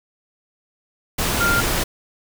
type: tone in noise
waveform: sine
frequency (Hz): 1396.9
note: F6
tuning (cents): 0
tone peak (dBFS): -17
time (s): 1.4-1.61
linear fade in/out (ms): 10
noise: pink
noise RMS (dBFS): -21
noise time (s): 1.18-1.84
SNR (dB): +1
effects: none